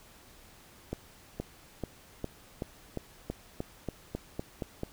accelerating click train, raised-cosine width 2 ms, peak -20 dBFS, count 13, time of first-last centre 0.93-4.834 s, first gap 470 ms, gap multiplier 0.93, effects pink hiss -56 dBFS RMS until 4.92 s

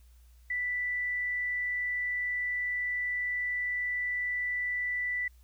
sine tone, 1975.5 Hz, B6, in tune, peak -29 dBFS, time 0.5-5.28 s, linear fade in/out 5 ms, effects added 60 Hz sine -54 dBFS peak until 5.43 s + white hiss -69 dBFS RMS until 5.43 s

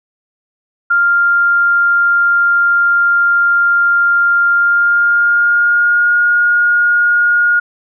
sine tone with pitch glide, 1396.9 to 1429.6 Hz, F6 to F6, 0 to +40 cents, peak -8 dBFS, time 0.9-7.6 s, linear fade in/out 10 ms, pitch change +40 cents, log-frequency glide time 4.51-6.15 s, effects none

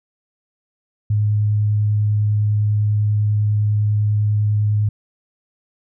sine tone with vibrato, 105.1 Hz, G#2, 21 cents sharp, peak -14 dBFS, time 1.1-4.89 s, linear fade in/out 5 ms, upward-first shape triangle, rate 10 Hz, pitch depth 9 cents each way, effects none

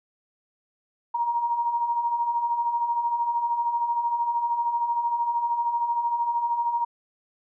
sine beating tone pair, 932.3 / 945.3 Hz, A#5 / A#5, 0 / +24 cents, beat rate 13 Hz, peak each -31 / -23 dBFS, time 1.14-6.85 s, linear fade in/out 10 ms, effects none

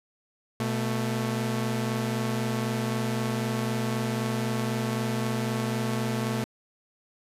sawtooth tone pair together, 122.5 / 221.1 Hz, B2 / A3, -14 / +9 cents, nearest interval minor seventh, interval 1023 cents, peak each -25 / -25 dBFS, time 0.6-6.44 s, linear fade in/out 0 ms, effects resampled to 32000 Hz

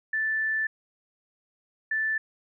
sine tone pair in turn, 1759 / 1759 Hz, A6 / A6, -1 / -1 cents, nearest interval unison, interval 0 cents, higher neither, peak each -24 dBFS, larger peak neither, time 0.13-0.67 / 1.91-2.18 s, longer first, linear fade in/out 5 ms, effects none

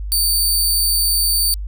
15% pulse tone, 4583 Hz, D8, 43 cents flat, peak -8 dBFS, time 0.12-1.54 s, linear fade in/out 0 ms, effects added 50 Hz sine -23 dBFS peak until 1.67 s

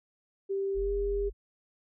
sine tone with pitch glide, 392 to 402.8 Hz, G4 to G4, 0 to +47 cents, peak -28 dBFS, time 0.49-1.3 s, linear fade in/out 20 ms, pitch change +47 cents, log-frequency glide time 0.75-0.93 s
sine tone, 46.25 Hz, F#1, in tune, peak -33 dBFS, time 0.74-1.33 s, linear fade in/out 50 ms
effects none

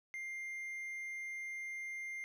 triangle tone, 2100 Hz, C7, 6 cents sharp, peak -39 dBFS, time 0.14-2.24 s, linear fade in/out 0 ms, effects none

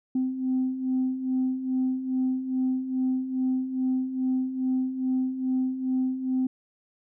sine beating tone pair, 256.7 / 259.1 Hz, C4 / C4, -33 / -17 cents, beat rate 2.4 Hz, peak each -30 / -24 dBFS, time 0.15-6.47 s, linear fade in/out 5 ms, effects tanh soft clip ceiling -18 dBFS

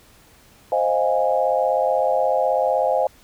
sine chord, F minor seventh, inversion second, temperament equal with one note detuned, 523.3 / 622.3 / 698.5 / 825.3 Hz, C5 / Eb5 / F5 / Ab5, 0 / 0 / 0 / -11 cents, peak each -21 / -22 / -23 / -23 dBFS, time 0.72-3.07 s, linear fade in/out 2 ms, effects pink hiss -52 dBFS RMS until 3.23 s

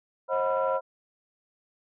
sine tone cluster, 534 / 627 / 730 / 987 / 1364 Hz, C5 / D#5 / F#5 / B5 / F6, +35 / +13 / -24 / -1 / -41 cents, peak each -26 / -30 / -35 / -29 / -33 dBFS, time 0.28-0.81 s, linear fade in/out 50 ms, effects tanh soft clip ceiling -15 dBFS

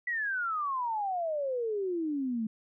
sine exponential sweep, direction down, 1975.5 to 214.3 Hz, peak -29 dBFS, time 0.07-2.47 s, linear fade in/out 5 ms, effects none

